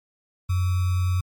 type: tone with sample-and-hold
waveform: sine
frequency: 91 Hz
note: F#2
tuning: 28 cents flat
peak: -19 dBFS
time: 0.49-1.21 s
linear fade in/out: 10 ms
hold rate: 1225 Hz
effects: MP3 96 kbps